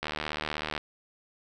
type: click train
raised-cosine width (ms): 0.3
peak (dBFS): -15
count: 58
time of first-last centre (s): 0.03-0.778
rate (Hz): 76.2
effects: none